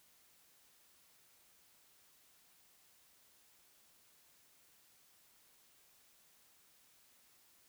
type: silence
effects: white hiss -68 dBFS RMS until 7.68 s

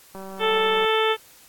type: click train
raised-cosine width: 1 ms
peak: -25 dBFS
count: 135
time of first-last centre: 0.15-0.848 s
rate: 192 Hz
type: harmonic tone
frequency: 440 Hz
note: A4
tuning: in tune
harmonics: 1 / 2 / 3 / 4 / 5 / 6 / 7 / 8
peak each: -21 / -26 / -26 / -30 / -31 / -31 / -29 / -30 dBFS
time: 0.39-1.17 s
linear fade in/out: 50 ms
effects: white hiss -51 dBFS RMS until 1.48 s + AAC 64 kbps

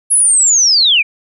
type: linear sweep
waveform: sine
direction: down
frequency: 10700 to 2275 Hz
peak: -7 dBFS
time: 0.1-1.03 s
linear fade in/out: 20 ms
effects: none

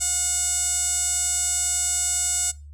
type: tone with band-pass filter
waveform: sawtooth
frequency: 722 Hz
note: F#5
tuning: 43 cents flat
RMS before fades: -24 dBFS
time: 0-2.52 s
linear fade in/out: 20 ms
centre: 7700 Hz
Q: 8.1
effects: noise-tail reverb RT60 0.3 s tail -22 dB re dry + added 73 Hz sine -39 dBFS peak until 2.73 s

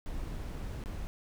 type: noise with dropouts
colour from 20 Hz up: brown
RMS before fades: -38 dBFS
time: 0.06-1.07 s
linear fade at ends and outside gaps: 0 ms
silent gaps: 0.838-0.859 s
effects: none

